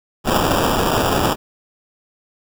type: noise with sample-and-hold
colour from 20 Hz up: violet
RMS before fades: -17 dBFS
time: 0.24-1.36 s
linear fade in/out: 50 ms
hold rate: 2100 Hz
effects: none